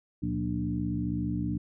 sine tone cluster, 72.8 / 119.3 / 181.5 / 237 / 295.7 Hz, D2 / A#2 / F#3 / A#3 / D4, -15 / +41 / -33 / +29 / +12 cents, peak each -37 / -34 / -33 / -36 / -33 dBFS, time 0.22-1.58 s, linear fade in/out 10 ms, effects none

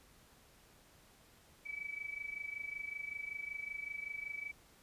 sine tone with amplitude modulation, 2294 Hz, D7, 41 cents flat, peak -37 dBFS, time 1.65-4.52 s, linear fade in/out 20 ms, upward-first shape sine, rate 25.3 Hz, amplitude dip 80%, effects pink hiss -64 dBFS RMS until 4.82 s + resampled to 32000 Hz

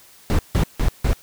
brown noise bursts, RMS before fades -17 dBFS, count 4, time 0.3-1.132 s, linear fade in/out 0 ms, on 88 ms, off 160 ms, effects white hiss -49 dBFS RMS until 1.22 s

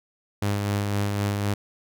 sawtooth tone with tremolo, 101.7 Hz, G#2, 36 cents flat, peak -18 dBFS, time 0.42-1.54 s, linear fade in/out 5 ms, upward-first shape sine, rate 3.9 Hz, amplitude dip 30%, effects none

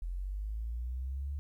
sine linear sweep, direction up, 42.22 to 72.5 Hz, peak -34 dBFS, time 0.02-1.39 s, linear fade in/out 0 ms, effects 12-bit

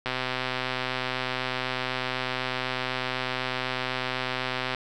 click train, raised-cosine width 0.3 ms, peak -12 dBFS, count 601, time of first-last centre 0.06-4.747 s, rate 128 Hz, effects none

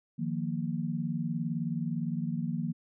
sine chord, Eb suspended second, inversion none, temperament just, 155.56 / 175.01 / 233.3 Hz, Eb3 / F3 / Bb3, 0 / +4 / +2 cents, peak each -34 dBFS, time 0.18-2.73 s, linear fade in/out 20 ms, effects none

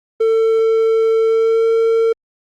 triangle tone with pitch glide, 448 to 453.5 Hz, A4 to A#4, +31 to -48 cents, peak -9 dBFS, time 0.2-2.13 s, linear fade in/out 10 ms, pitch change +21 cents, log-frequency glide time 1.24-1.68 s, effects Opus 24 kbps

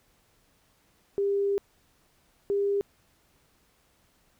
sine tone pair in turn, 399.6 / 401.4 Hz, G4 / G4, +33 / +41 cents, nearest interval unison, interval 8 cents, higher second, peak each -23 dBFS, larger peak neither, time 1.18-1.58 / 2.5-2.81 s, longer first, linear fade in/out 0 ms, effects pink hiss -66 dBFS RMS until 4.39 s

